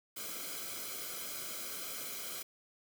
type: noise with comb filter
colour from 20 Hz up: white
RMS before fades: -42 dBFS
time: 0.16-2.43 s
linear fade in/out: 10 ms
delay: 1.1 ms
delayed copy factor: -0.75
effects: none